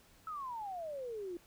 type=exponential sweep; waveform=sine; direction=down; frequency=1319 to 336.3 Hz; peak=-39 dBFS; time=0.27-1.37 s; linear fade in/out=2 ms; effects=pink hiss -64 dBFS RMS until 1.46 s